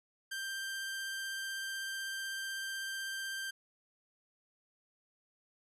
sawtooth tone with vibrato, 1575 Hz, G6, 8 cents sharp, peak -34 dBFS, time 0.31-3.51 s, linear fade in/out 10 ms, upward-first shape triangle, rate 16 Hz, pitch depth 8 cents each way, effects resampled to 32000 Hz

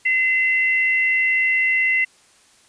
sine tone pair together, 2044 / 2721 Hz, C7 / F7, -41 / -46 cents, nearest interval perfect fourth, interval 495 cents, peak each -16 / -24 dBFS, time 0.05-2.05 s, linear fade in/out 10 ms, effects white hiss -54 dBFS RMS until 2.68 s + resampled to 22050 Hz

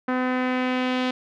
sawtooth tone with low-pass filter sweep, 254 Hz, B3, 49 cents sharp, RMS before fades -24 dBFS, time 0.08-1.11 s, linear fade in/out 5 ms, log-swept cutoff 1600 to 3500 Hz, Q 1.8, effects none

